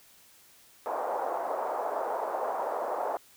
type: band-pass noise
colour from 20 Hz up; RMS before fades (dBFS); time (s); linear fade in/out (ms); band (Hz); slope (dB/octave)
pink; -32; 0.86-3.17; 0; 550 to 960; 24
effects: white hiss -58 dBFS RMS until 3.36 s